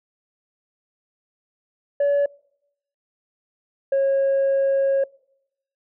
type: tone pair in turn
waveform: sine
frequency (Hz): 570 / 546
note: C#5 / C#5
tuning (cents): +48 / -26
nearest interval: minor second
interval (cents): 74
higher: first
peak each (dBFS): -14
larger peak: neither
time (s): 2-2.26 / 3.92-5.04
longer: second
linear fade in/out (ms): 5
effects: noise-tail reverb RT60 0.8 s tail -26 dB re dry + tanh soft clip ceiling -15 dBFS